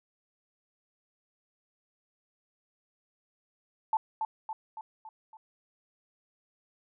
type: tone with echo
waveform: sine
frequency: 880 Hz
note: A5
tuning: in tune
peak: -23 dBFS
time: 3.93-3.97 s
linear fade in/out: 2 ms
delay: 280 ms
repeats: 5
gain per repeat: -5 dB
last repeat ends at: 5.37 s
effects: none